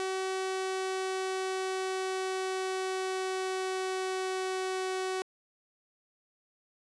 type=tone with pitch glide; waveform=sawtooth; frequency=378.6 to 375.1 Hz; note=F#4 to F#4; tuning=+40 to +24 cents; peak=-27 dBFS; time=0-5.22 s; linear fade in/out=0 ms; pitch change=-16 cents; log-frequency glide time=0.25-5.04 s; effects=resampled to 22050 Hz